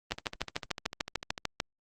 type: two click trains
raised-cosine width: 0.2 ms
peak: -20 / -12 dBFS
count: 18 / 11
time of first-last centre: 0.11-1.379 / 0.12-1.601 s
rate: 13.4 / 6.75 Hz
effects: Opus 32 kbps